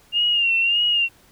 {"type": "tone with vibrato", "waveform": "sine", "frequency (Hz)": 2796, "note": "F7", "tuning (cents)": 1, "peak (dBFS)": -16, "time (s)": [0.12, 1.09], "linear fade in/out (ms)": 50, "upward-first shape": "sine", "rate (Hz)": 1.7, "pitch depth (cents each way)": 63, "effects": ["pink hiss -54 dBFS RMS until 1.31 s"]}